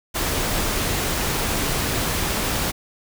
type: noise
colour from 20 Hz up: pink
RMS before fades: -23 dBFS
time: 0.14-2.72 s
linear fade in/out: 20 ms
effects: none